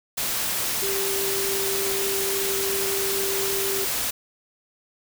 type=tone in noise; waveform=sine; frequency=392 Hz; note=G4; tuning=in tune; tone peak=-27 dBFS; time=0.82-3.85 s; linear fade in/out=10 ms; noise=white; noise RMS=-26 dBFS; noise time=0.17-4.11 s; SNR=-4 dB; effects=none